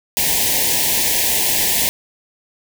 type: band-stop noise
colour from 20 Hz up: white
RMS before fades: -17 dBFS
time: 0.17-1.89 s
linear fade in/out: 0 ms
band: 990 to 1700 Hz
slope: 96 dB/octave
effects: none